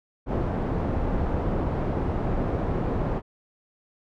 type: low-pass noise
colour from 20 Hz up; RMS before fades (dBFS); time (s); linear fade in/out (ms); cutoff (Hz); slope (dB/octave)
pink; -26; 0.26-3.22; 50; 750; 12
effects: none